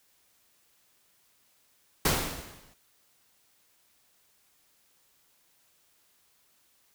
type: noise with exponential decay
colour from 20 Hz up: pink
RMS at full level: -22 dBFS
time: 2.05-2.74 s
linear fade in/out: 5 ms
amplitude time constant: 150 ms
effects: white hiss -67 dBFS RMS until 6.94 s